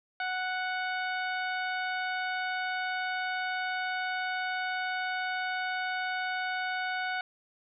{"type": "harmonic tone with a mistuned harmonic", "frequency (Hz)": 740, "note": "F#5", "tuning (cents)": 0, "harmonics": [1, 2, 3, 4, 5, 6], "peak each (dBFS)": [-34, -33, -39, -45, -46, -49], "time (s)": [0.2, 7.21], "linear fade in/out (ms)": 2, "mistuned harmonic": 5, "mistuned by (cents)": -16, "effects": []}